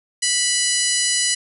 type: harmonic tone with a mistuned harmonic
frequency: 984 Hz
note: B5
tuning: 7 cents flat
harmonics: 2 / 3 / 4 / 5 / 6 / 7 / 8 / 9 / 10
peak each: -26 / -26 / -26 / -26 / -26 / -26 / -26 / -26 / -26 dBFS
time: 0.22-1.35 s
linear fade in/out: 10 ms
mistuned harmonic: 4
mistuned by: +52 cents
effects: none